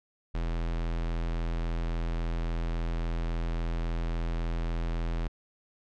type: tone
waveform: square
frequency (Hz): 41.81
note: E1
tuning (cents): +25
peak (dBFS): -29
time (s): 0.34-5.28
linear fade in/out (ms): 10
effects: low-pass 4000 Hz 12 dB/octave